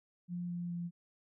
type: tone with pitch steps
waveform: sine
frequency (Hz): 175.8 / 174.28 / 172.78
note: F3 / F3 / F3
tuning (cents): +12 / -3 / -18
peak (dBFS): -36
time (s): 0.28-0.91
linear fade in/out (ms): 50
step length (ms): 210
effects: none